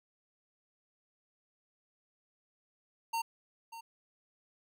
square tone with echo, 916 Hz, A#5, 31 cents flat, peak -32 dBFS, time 3.13-3.22 s, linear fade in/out 10 ms, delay 590 ms, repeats 1, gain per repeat -13 dB, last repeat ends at 3.81 s, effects none

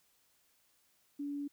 sine tone, 286.1 Hz, D4, 45 cents flat, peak -36 dBFS, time 1.19-1.48 s, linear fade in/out 10 ms, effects white hiss -72 dBFS RMS until 1.52 s

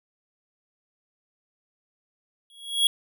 square tone with exponential growth, 3322 Hz, G#7, in tune, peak -15 dBFS, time 2.5-2.87 s, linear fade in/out 1 ms, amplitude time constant 80 ms, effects none

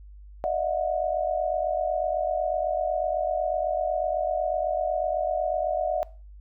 sine tone cluster, 600 / 648 / 726 Hz, D5 / E5 / F#5, +37 / -30 / -33 cents, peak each -28 dBFS, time 0.44-6.03 s, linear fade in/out 0 ms, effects noise-tail reverb RT60 0.4 s tail -21 dB re dry + added 50 Hz sine -43 dBFS peak until 6.4 s

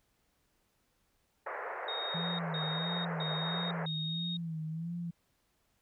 pink band-pass noise, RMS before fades -40 dBFS, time 1.46-3.86 s, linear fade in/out 5 ms, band 430 to 2000 Hz, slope 48 dB/octave
sine tone bursts, 3729 Hz, A#7, in tune, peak -36 dBFS, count 4, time 1.88-4.37 s, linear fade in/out 5 ms, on 510 ms, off 150 ms
sine tone with vibrato, 164.81 Hz, E3, in tune, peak -35 dBFS, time 2.14-5.11 s, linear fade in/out 10 ms, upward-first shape sine, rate 1.5 Hz, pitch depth 85 cents each way
effects pink hiss -75 dBFS RMS until 5.81 s

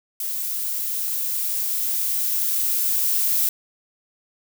violet noise with level ramp, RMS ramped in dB -27 to -20 dBFS, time 0.2-3.49 s, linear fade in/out 2 ms, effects none

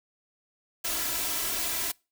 white noise with comb filter, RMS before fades -30 dBFS, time 0.84-1.92 s, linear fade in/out 10 ms, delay 3 ms, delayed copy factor +0.7, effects noise-tail reverb RT60 0.3 s tail -26 dB re dry

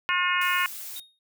harmonic tone, 358.6 Hz, F4, 46 cents sharp, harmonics 3 / 4 / 5 / 6 / 7 / 8, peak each -27 / -28 / -29 / -30 / -30 / -31 dBFS, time 0.09-0.66 s, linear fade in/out 0 ms
blue noise, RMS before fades -38 dBFS, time 0.41-1 s, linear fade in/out 5 ms
triangle tone with exponential decay, 3719 Hz, A#7, 5 cents flat, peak -34 dBFS, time 0.96-1.19 s, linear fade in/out 2 ms, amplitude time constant 50 ms
effects none

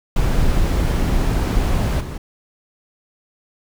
brown noise with level steps, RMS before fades -17 / -26 dBFS, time 0.16-2.18 s, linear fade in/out 5 ms, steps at 2 s, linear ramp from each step 10 ms, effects none

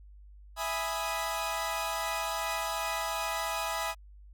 sawtooth chord, E major seventh, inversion none, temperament equal, 659.3 / 830.6 / 987.8 / 1244.5 Hz, E5 / G#5 / B5 / D#6, 0 / 0 / 0 / 0 cents, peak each -33 dBFS, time 0.56-3.95 s, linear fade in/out 50 ms, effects added 50 Hz sine -49 dBFS peak until 4.33 s

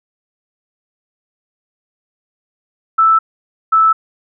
sine tone pair in turn, 1318.5 / 1312.7 Hz, E6 / E6, 0 / -8 cents, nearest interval unison, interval 8 cents, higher first, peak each -7 dBFS, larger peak neither, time 2.98-3.19 / 3.72-3.93 s, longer neither, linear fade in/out 10 ms, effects none

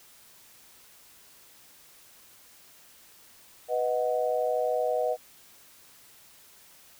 sine chord, B major, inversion none, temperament equal with one note detuned, 493.9 / 627.7 / 740 Hz, B4 / D#5 / F#5, 0 / +15 / 0 cents, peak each -28 / -28 / -31 dBFS, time 3.68-5.17 s, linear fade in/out 50 ms, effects white hiss -55 dBFS RMS until 6.99 s

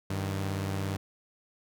sawtooth tone pair together, 97.1 / 154.56 Hz, G2 / D#3, -16 / -11 cents, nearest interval minor sixth, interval 805 cents, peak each -27 / -33 dBFS, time 0.1-0.97 s, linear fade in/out 5 ms, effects none

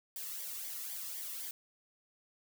blue noise with flanger, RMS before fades -42 dBFS, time 0.16-1.51 s, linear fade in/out 2 ms, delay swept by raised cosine 0.74 to 1.32 ms, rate 3.9 Hz, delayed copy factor -0.6, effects none

